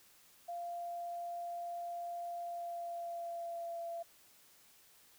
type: tone with pitch glide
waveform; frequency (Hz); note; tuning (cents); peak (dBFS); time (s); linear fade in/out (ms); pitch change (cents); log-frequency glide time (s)
sine; 693 to 678.3; F5 to E5; -14 to +49; -39; 0.48-4.03; 10; -37; 2.4-3.8
effects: white hiss -64 dBFS RMS until 5.18 s